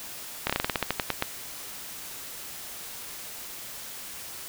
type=slowing click train; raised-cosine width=0.3 ms; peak=-8 dBFS; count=13; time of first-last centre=0.47-1.224 s; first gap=26 ms; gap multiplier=1.15; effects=white hiss -40 dBFS RMS until 4.48 s